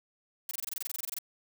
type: noise bursts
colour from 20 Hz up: blue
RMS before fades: -35 dBFS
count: 16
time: 0.49-1.186 s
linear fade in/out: 2 ms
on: 21 ms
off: 24 ms
effects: none